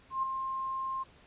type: tone with ADSR envelope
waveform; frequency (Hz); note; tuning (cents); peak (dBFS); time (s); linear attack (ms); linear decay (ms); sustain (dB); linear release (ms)
sine; 1060; C6; +22; -26; 0.1-1.04; 130; 5; -6; 18
effects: pink hiss -59 dBFS RMS until 1.26 s + resampled to 8000 Hz